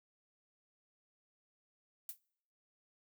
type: noise with exponential decay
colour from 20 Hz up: violet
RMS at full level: -39 dBFS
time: 2.09-2.19 s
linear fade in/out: 1 ms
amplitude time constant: 20 ms
effects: noise-tail reverb RT60 0.7 s tail -26 dB re dry